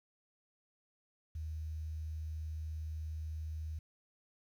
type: tone with quantisation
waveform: sine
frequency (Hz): 78.4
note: D#2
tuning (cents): +14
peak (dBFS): -38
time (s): 1.35-3.79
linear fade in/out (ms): 5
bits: 11
effects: none